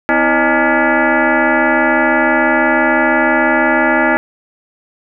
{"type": "tone with frequency modulation", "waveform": "sine", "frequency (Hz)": 541, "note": "C#5", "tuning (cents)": -42, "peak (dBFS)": -9, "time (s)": [0.09, 4.17], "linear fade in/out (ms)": 0, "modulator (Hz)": 289, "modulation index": 5, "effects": []}